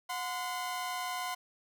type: tone pair together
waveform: sawtooth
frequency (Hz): 726.2 / 1028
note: F#5 / C6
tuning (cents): -33 / -31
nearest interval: tritone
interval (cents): 602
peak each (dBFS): -34 / -33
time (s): 0.09-1.35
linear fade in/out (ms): 10
effects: none